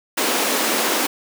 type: high-pass noise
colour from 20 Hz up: pink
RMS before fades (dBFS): -20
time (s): 0.17-1.07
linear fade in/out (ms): 10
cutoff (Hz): 230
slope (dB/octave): 48
effects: none